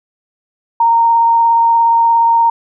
sine tone with vibrato, 925 Hz, A#5, 14 cents flat, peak -7 dBFS, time 0.8-2.5 s, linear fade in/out 5 ms, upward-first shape sine, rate 17 Hz, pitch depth 9 cents each way, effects none

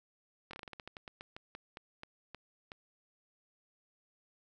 slowing click train, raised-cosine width 0.3 ms, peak -29 dBFS, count 18, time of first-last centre 0.51-2.719 s, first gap 23 ms, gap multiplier 1.19, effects none

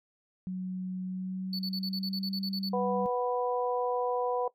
sine tone with pitch glide, 185 to 193.64 Hz, F#3 to G3, 0 to -21 cents, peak -32 dBFS, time 0.47-3.06 s, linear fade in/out 0 ms, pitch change +79 cents, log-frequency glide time 1.05-2.33 s
triangle tone bursts, 4469 Hz, C#8, 13 cents sharp, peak -32 dBFS, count 12, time 1.53-2.689 s, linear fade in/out 2 ms, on 59 ms, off 41 ms
harmonic tone, 246.9 Hz, B3, in tune, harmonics 2 / 3 / 4, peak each -29 / -33 / -35 dBFS, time 2.73-4.48 s, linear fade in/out 5 ms
effects noise-tail reverb RT60 0.1 s tail -18 dB re dry

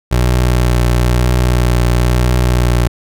25% pulse tone with vibrato, 60.9 Hz, B1, 24 cents flat, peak -6 dBFS, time 0.11-2.88 s, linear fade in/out 10 ms, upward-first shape triangle, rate 1 Hz, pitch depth 31 cents each way, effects none

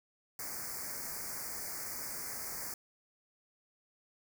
white band-stop noise, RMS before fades -41 dBFS, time 0.39-2.74 s, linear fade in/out 2 ms, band 2300 to 4600 Hz, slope 96 dB/octave, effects none

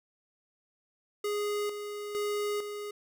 square tone with tremolo, 414.1 Hz, G#4, 5 cents flat, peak -30 dBFS, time 1.24-2.91 s, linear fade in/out 5 ms, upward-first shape square, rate 1.1 Hz, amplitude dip 55%, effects none

